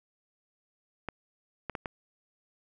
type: clicks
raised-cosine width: 0.5 ms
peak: -19 dBFS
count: 4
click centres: 1.087 / 1.697 / 1.752 / 1.858 s
effects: none

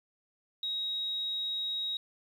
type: tone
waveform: sine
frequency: 3796 Hz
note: A#7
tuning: 31 cents sharp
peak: -31 dBFS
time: 0.63-1.97 s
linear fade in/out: 2 ms
effects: 10-bit

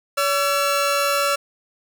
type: tone pair together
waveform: sawtooth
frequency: 568 / 1350.1 Hz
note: C#5 / E6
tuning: +42 / +41 cents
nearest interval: octave + minor third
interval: 1499 cents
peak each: -17 dBFS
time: 0.17-1.36 s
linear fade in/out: 10 ms
effects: none

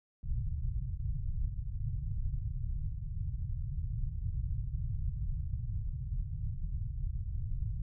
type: low-pass noise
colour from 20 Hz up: pink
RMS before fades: -35 dBFS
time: 0.23-7.82 s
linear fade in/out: 5 ms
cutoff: 140 Hz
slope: 48 dB/octave
effects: none

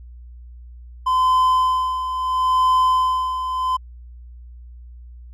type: tone with tremolo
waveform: triangle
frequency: 1024 Hz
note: C6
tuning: 38 cents flat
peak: -11 dBFS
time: 1.06-3.77 s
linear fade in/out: 10 ms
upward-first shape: sine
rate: 0.74 Hz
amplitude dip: 65%
effects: added 60 Hz sine -37 dBFS peak until 5.33 s

